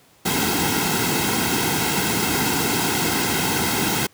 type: noise with comb filter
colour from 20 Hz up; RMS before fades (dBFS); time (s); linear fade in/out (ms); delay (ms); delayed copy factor
pink; -21; 0.25-4.07; 10; 1.7; -0.7
effects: pink hiss -54 dBFS RMS until 4.13 s + high-pass 100 Hz 12 dB/octave